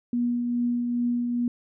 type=tone with tremolo; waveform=sine; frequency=241 Hz; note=B3; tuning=42 cents flat; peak=-21 dBFS; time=0.13-1.48 s; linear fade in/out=2 ms; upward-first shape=triangle; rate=2.4 Hz; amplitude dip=35%; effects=none